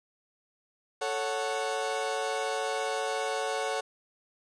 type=chord; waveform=30% pulse; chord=F# minor; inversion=first; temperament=equal; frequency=440 / 554.4 / 740 Hz; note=A4 / C#5 / F#5; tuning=0 / 0 / 0 cents; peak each=-31 dBFS; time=1.01-3.81 s; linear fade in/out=10 ms; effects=resampled to 22050 Hz + 9-bit